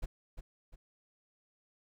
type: noise with echo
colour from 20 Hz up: brown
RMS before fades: -35 dBFS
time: 0.02-0.06 s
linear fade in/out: 10 ms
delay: 350 ms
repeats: 2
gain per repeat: -8 dB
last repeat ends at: 0.76 s
effects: none